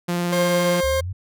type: tone with vibrato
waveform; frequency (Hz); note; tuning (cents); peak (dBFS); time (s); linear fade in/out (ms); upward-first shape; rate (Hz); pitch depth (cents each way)
sawtooth; 174.61; F3; 0; -17; 0.08-0.81; 10; sine; 19; 12
type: tone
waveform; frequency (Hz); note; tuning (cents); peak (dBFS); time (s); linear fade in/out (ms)
40% pulse; 531; C5; +25; -18; 0.32-1.01; 10
type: exponential sweep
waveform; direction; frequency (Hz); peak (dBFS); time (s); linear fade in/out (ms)
sine; up; 65.41 to 98; -25; 0.83-1.13; 10
effects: none